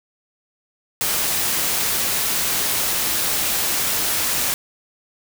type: noise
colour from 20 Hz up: white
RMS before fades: -21 dBFS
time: 1.01-4.54 s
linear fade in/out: 0 ms
effects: none